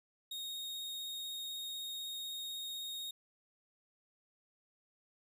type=tone with vibrato; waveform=40% pulse; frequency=3729 Hz; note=A#7; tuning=in tune; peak=-39 dBFS; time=0.31-3.11 s; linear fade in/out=5 ms; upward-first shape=sine; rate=16 Hz; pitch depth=14 cents each way; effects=none